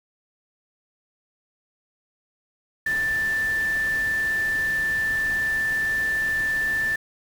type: tone in noise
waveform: sine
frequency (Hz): 1768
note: A6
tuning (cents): +8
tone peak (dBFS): -21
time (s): 2.86-6.96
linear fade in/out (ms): 5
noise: pink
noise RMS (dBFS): -38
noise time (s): 2.86-6.96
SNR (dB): +14
effects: none